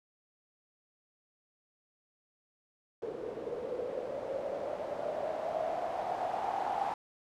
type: noise with low-pass filter sweep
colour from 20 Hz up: blue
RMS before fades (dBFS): -36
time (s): 3.02-6.94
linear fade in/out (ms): 2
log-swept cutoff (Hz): 440 to 820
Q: 8.5
effects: none